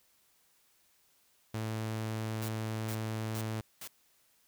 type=tone; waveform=sawtooth; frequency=110 Hz; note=A2; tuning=in tune; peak=-30 dBFS; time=1.54-3.61 s; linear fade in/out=5 ms
type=noise bursts; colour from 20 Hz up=white; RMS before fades=-44 dBFS; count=4; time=2.42-3.876 s; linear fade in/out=2 ms; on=64 ms; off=400 ms
effects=white hiss -69 dBFS RMS until 4.47 s